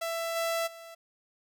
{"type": "tone with level steps", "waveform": "sawtooth", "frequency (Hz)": 665, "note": "E5", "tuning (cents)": 15, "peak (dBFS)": [-27, -24, -41], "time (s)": [0.01, 0.95], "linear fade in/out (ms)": 10, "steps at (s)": [0.35, 0.66], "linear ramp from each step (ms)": 20, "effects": []}